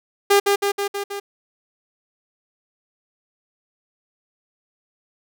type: tone with echo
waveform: sawtooth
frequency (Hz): 402.3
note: G4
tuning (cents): +45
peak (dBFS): -8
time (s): 0.3-0.4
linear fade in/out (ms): 10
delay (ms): 160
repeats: 5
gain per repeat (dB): -3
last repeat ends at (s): 1.2
effects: none